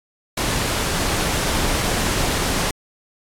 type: noise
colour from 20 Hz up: pink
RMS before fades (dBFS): -21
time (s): 0.37-2.71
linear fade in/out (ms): 5
effects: low-pass 11000 Hz 12 dB/octave + AAC 64 kbps